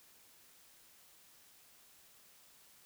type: silence
effects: white hiss -63 dBFS RMS until 2.85 s